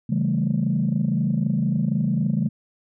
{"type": "chord", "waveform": "sine", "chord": "A dominant seventh", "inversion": "first", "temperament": "equal", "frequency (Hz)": [138.59, 164.81, 196, 220], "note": ["C#3", "E3", "G3", "A3"], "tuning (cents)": [0, 0, 0, 0], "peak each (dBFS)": -24, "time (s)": [0.09, 2.49], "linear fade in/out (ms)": 10, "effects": ["tanh soft clip ceiling -12 dBFS"]}